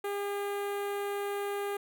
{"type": "tone with notch filter", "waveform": "sawtooth", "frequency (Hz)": 404.1, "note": "G#4", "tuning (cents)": -47, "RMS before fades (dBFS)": -34, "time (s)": [0.04, 1.77], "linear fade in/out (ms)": 5, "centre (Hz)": 5200, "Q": 0.67, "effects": []}